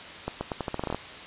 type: accelerating click train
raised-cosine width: 1 ms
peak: -15 dBFS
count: 12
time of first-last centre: 0.28-0.946 s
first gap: 130 ms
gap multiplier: 0.83
effects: white hiss -41 dBFS RMS until 1.26 s + resampled to 8000 Hz